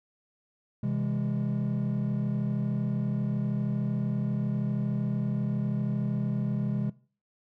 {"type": "chord", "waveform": "triangle", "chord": "C augmented", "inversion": "none", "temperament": "just", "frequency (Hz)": [130.81, 163.52, 204.4], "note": ["C3", "E3", "G#3"], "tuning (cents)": [0, -14, -27], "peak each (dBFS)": [-27, -32, -28], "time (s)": [0.83, 6.9], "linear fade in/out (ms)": 5, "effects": ["noise-tail reverb RT60 0.4 s tail -20 dB re dry", "tanh soft clip ceiling -17 dBFS"]}